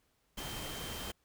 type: tone in noise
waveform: sine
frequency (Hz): 3136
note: G7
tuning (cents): 0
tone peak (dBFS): -47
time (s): 0.37-1.12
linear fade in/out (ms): 10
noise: pink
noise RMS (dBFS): -42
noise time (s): 0.37-1.12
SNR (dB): -8
effects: pink hiss -75 dBFS RMS until 1.24 s